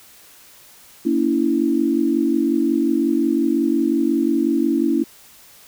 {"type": "chord", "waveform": "sine", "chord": "A# diminished", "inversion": "none", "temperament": "equal with one note detuned", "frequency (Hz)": [233.1, 284, 329.6], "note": ["A#3", "C#4", "E4"], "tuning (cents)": [0, 42, 0], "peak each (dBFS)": [-22, -19, -19], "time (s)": [1.05, 5.04], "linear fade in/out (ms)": 10, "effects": ["white hiss -47 dBFS RMS until 5.67 s"]}